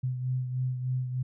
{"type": "beating tone pair", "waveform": "sine", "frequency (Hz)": [127.3, 130.6], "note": ["C3", "C3"], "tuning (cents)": [-47, -3], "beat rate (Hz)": 3.3, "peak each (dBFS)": [-28, -37], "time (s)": [0.03, 1.23], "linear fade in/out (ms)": 10, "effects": []}